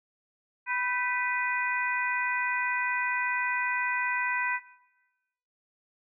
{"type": "harmonic tone with a mistuned harmonic", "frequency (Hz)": 493.9, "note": "B4", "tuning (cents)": 0, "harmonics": [2, 3, 4, 5], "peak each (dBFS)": [-32, -32, -32, -32], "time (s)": [0.66, 4.6], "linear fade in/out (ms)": 50, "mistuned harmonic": 3, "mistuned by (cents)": 59, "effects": ["noise-tail reverb RT60 1.0 s tail -17 dB re dry"]}